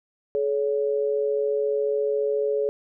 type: tone pair together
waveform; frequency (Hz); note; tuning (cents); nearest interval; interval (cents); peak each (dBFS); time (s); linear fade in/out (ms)
sine; 428 / 562.2; A4 / C#5; -48 / +24; perfect fourth; 472; -22 / -27; 0.35-2.69; 0
effects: none